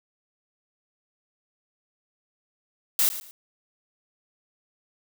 blue noise with echo, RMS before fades -21 dBFS, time 2.99-3.09 s, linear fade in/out 0 ms, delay 110 ms, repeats 2, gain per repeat -13 dB, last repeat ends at 3.31 s, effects none

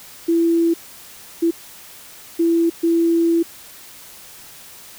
sine tone bursts at uneven times, 334.5 Hz, E4, 25 cents sharp, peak -13 dBFS, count 4, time 0.28-0.74 / 1.42-1.51 / 2.39-2.7 / 2.83-3.43 s, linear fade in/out 10 ms, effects white hiss -41 dBFS RMS until 4.98 s

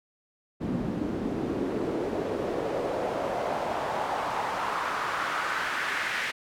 pink noise with band-pass filter sweep, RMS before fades -30 dBFS, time 0.6-6.32 s, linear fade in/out 20 ms, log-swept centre 230 to 1900 Hz, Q 2.1, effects none

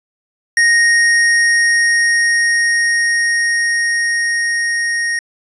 square tone with level ramp, 1864.7 Hz, A#6, in tune, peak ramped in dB -9 to -16 dBFS, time 0.57-5.19 s, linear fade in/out 2 ms, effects resampled to 24000 Hz

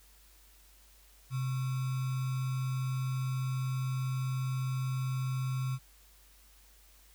sine tone with sample-and-hold, 130 Hz, C3, 11 cents flat, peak -30 dBFS, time 1.3-5.79 s, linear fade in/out 50 ms, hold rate 1225 Hz, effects added 50 Hz sine -60 dBFS peak until 7.14 s + white hiss -62 dBFS RMS until 7.14 s

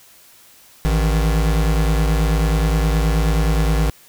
square tone pair together, 55 / 155.56 Hz, A1 / D#3, 0 / 0 cents, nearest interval octave + tritone, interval 1800 cents, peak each -16 / -22 dBFS, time 0.85-3.9 s, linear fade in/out 0 ms, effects white hiss -48 dBFS RMS until 4.08 s

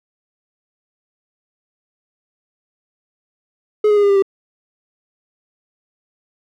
triangle tone with pitch steps, 423.5 / 416.7 / 410 / 403.4 / 397 / 390.6 Hz, G#4 / G#4 / G#4 / G4 / G4 / G4, +34 / +6 / -22 / +50 / +22 / -6 cents, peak -8 dBFS, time 3.84-4.224 s, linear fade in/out 5 ms, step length 64 ms, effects none

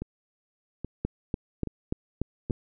two click trains, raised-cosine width 3 ms, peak -20 / -14 dBFS, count 4 / 6, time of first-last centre 0.02-2.499 / 1.05-2.508 s, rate 1.21 / 3.43 Hz, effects none

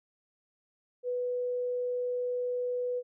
sine tone, 493.9 Hz, B4, in tune, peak -29 dBFS, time 1.03-3.03 s, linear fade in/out 50 ms, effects none

